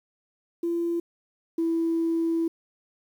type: tone pair in turn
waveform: sine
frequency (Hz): 340 / 330.5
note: F4 / E4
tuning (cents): -46 / +5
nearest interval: unison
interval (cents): 49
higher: first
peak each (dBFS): -23 / -21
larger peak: second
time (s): 0.63-1 / 1.58-2.48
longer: second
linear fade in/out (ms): 5
effects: tanh soft clip ceiling -18 dBFS + 9-bit